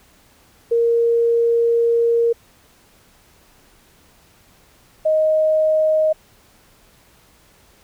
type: tone pair in turn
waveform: sine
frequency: 466.2 / 624.9 Hz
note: A#4 / D#5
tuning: 0 / +7 cents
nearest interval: perfect fourth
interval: 507 cents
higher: second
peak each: -13 / -13 dBFS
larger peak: neither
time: 0.71-2.33 / 5.05-6.13 s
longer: first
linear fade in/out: 10 ms
effects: pink hiss -53 dBFS RMS until 7.83 s